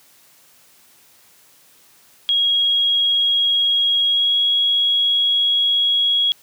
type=tone with pitch glide; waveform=sine; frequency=3294 to 3319 Hz; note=G#7 to G#7; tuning=-15 to -2 cents; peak=-14 dBFS; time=2.29-6.32 s; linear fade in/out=0 ms; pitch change=+13 cents; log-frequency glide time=4-4.37 s; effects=white hiss -52 dBFS RMS until 6.42 s + high-pass 80 Hz 12 dB/octave